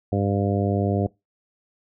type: harmonic tone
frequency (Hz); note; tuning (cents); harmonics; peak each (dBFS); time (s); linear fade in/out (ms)
100; G2; +35; 1 / 2 / 3 / 4 / 5 / 6 / 7; -23 / -26 / -28 / -29 / -30 / -31 / -31; 0.12-1.07; 5
effects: noise-tail reverb RT60 0.2 s tail -22 dB re dry